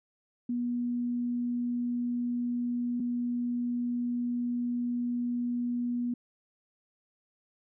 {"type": "tone pair in turn", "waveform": "sine", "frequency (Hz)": [242.1, 242.1], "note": ["B3", "B3"], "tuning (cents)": [-34, -34], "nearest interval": "unison", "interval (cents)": 0, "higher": "neither", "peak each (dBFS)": -28, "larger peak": "neither", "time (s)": [[0.49, 3], [3, 6.14]], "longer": "second", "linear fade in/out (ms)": 5, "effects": []}